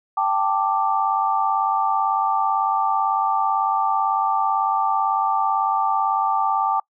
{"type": "chord", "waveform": "sine", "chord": "G suspended second", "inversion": "none", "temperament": "just", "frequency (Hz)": [784, 882, 1176], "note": ["G5", "A5", "D6"], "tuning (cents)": [0, 4, 2], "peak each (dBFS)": -22, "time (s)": [0.17, 6.8], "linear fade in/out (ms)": 5, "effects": ["noise-tail reverb RT60 0.1 s tail -25 dB re dry"]}